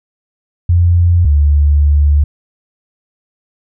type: tone pair in turn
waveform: sine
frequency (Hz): 86.8 / 72.99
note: F2 / D2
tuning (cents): -10 / -10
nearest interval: minor third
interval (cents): 300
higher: first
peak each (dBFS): -6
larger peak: neither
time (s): 0.69-1.25 / 1.25-2.24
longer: second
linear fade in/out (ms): 5
effects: none